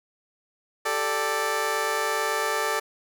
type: chord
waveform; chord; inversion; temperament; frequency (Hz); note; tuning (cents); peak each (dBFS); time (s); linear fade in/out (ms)
15% pulse; G suspended second; none; just; 392 / 441 / 588; G4 / A4 / D5; 0 / +4 / +2; -26 / -21 / -23; 0.85-2.8; 10
effects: none